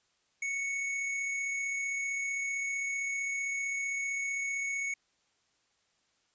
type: tone with amplitude modulation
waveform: square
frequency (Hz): 2217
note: C#7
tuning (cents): 0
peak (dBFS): -31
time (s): 0.42-4.94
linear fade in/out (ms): 5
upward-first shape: sine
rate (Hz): 35.5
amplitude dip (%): 25
effects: white hiss -73 dBFS RMS until 6.34 s + resampled to 16000 Hz